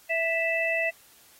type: harmonic tone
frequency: 659.3 Hz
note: E5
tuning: in tune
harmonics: 1 / 3 / 4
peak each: -28 / -28 / -28 dBFS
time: 0.09-0.91 s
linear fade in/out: 20 ms
effects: white hiss -56 dBFS RMS until 1.39 s + AAC 48 kbps